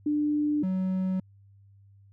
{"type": "tone pair in turn", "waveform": ["sine", "triangle"], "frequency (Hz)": [297.1, 187.16], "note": ["D4", "F#3"], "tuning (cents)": [20, 20], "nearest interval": "minor sixth", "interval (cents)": 800, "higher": "first", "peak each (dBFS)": -23, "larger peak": "neither", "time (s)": [[0.06, 0.63], [0.63, 1.2]], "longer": "neither", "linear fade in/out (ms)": 5, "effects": ["added 99 Hz sine -53 dBFS peak until 2.12 s"]}